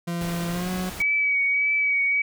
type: tone with pitch glide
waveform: 40% pulse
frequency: 171.5 to 183.81 Hz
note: F3 to F#3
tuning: -31 to -11 cents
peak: -25 dBFS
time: 0.07-0.9 s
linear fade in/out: 10 ms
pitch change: +120 cents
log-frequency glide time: 0.49-0.71 s
type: noise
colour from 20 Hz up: pink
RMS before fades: -36 dBFS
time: 0.21-1.02 s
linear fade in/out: 0 ms
type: tone with vibrato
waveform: sine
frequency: 2273 Hz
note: C#7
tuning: 43 cents sharp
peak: -19 dBFS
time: 1-2.22 s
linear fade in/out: 5 ms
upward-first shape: triangle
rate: 1.7 Hz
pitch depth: 31 cents each way
effects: none